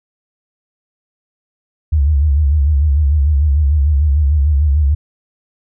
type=tone with vibrato; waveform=sine; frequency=72.9 Hz; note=D2; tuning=12 cents flat; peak=-9 dBFS; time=1.92-4.95 s; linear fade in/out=10 ms; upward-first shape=sine; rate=6.7 Hz; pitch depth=120 cents each way; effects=none